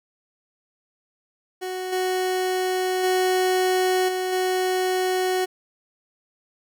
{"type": "tone with level steps", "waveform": "30% pulse", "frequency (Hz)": 370, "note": "F#4", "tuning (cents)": 0, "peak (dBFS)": [-25, -19, -16, -21, -18], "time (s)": [1.61, 5.46], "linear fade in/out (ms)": 20, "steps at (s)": [1.92, 3.03, 4.08, 4.32], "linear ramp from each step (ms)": 10, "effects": []}